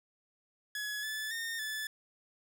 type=tone with pitch steps; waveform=sawtooth; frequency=1691 / 1737 / 1830 / 1738 Hz; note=G#6 / A6 / A#6 / A6; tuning=+31 / -23 / -32 / -22 cents; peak=-32 dBFS; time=0.75-1.87 s; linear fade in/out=2 ms; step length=280 ms; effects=none